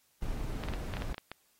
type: noise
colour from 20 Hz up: brown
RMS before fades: -36 dBFS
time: 0.22-1.13 s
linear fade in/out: 2 ms
type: clicks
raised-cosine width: 0.3 ms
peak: -23 dBFS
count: 9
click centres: 0.637 / 0.686 / 0.737 / 0.938 / 0.969 / 1.021 / 1.144 / 1.181 / 1.316 s
effects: white hiss -70 dBFS RMS until 1.59 s + AAC 48 kbps